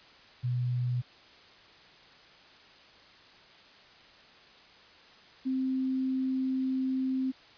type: tone pair in turn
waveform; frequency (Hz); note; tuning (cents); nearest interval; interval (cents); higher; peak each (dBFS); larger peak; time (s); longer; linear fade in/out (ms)
sine; 123.47 / 261.6; B2 / C4; 0 / 0; octave + minor second; 1300; second; -27; neither; 0.43-1.02 / 5.45-7.32; second; 20
effects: white hiss -55 dBFS RMS until 7.57 s + resampled to 11025 Hz